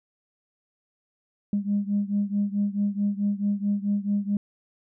sine beating tone pair, 201.7 / 206.3 Hz, G3 / G#3, +50 / -11 cents, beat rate 4.6 Hz, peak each -24 / -26 dBFS, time 1.53-4.37 s, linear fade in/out 2 ms, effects tanh soft clip ceiling -16 dBFS

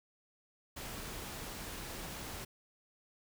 pink noise, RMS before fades -44 dBFS, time 0.76-2.45 s, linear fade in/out 10 ms, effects none

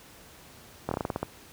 slowing click train, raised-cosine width 1 ms, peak -14 dBFS, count 9, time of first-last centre 0.89-1.23 s, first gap 23 ms, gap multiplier 1.17, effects pink hiss -51 dBFS RMS until 1.52 s + high-pass 60 Hz 12 dB/octave

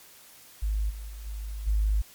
sine tone with level steps, 52.2 Hz, G#1, 10 cents sharp, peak -24 / -35 / -37 / -32 / -21 dBFS, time 0.62-2.02 s, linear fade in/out 10 ms, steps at 0.89 / 1.08 / 1.25 / 1.66 s, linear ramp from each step 20 ms, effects white hiss -52 dBFS RMS until 2.14 s + MP3 96 kbps

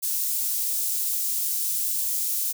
white high-pass noise, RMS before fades -26 dBFS, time 0.02-2.53 s, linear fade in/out 20 ms, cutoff 7300 Hz, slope 12 dB/octave, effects none

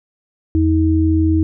sine tone pair together, 84.3 / 317.9 Hz, E2 / D#4, +39 / +37 cents, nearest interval octave + major seventh, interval 2298 cents, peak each -14 dBFS, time 0.55-1.43 s, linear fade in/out 0 ms, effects none

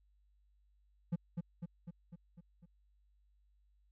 triangle tone with echo, 170.8 Hz, F3, 38 cents flat, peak -29 dBFS, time 1.12-1.16 s, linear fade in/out 10 ms, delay 250 ms, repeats 6, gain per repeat -4 dB, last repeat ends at 2.66 s, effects added 50 Hz sine -68 dBFS peak until 3.91 s

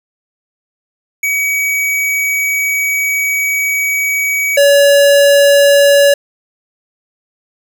square tone pair in turn, 2267 / 566.8 Hz, C#7 / C#5, +38 / +38 cents, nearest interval 2 octaves, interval 2400 cents, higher first, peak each -13 / -6 dBFS, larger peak second, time 1.23-4.57 / 4.57-6.14 s, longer first, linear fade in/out 5 ms, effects none

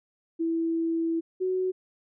sine tone pair in turn, 329.6 / 371.4 Hz, E4 / F#4, 0 / +7 cents, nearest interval major second, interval 207 cents, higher second, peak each -24 dBFS, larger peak neither, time 0.39-1.21 / 1.4-1.72 s, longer first, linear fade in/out 20 ms, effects none

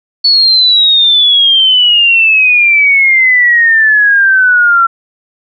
sine exponential sweep, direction down, 4446 to 1350 Hz, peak -4 dBFS, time 0.24-4.87 s, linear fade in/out 10 ms, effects none

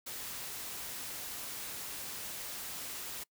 white noise, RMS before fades -42 dBFS, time 0.06-3.24 s, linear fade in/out 10 ms, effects noise-tail reverb RT60 0.1 s tail -24 dB re dry

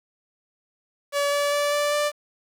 sawtooth tone with pitch steps, 571 / 575.6 / 580.3 / 585 / 589.8 Hz, D5 / D5 / D5 / D5 / D5, -49 / -35 / -21 / -7 / +7 cents, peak -17 dBFS, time 1.12-2.12 s, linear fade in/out 50 ms, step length 200 ms, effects low-pass 12000 Hz 12 dB/octave + 8-bit

